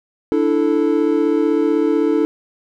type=chord; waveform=triangle; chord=D suspended second; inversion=none; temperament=equal; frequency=293.7 / 329.6 / 440 Hz; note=D4 / E4 / A4; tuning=0 / 0 / 0 cents; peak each=-16 dBFS; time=0.32-2.25 s; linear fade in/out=0 ms; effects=none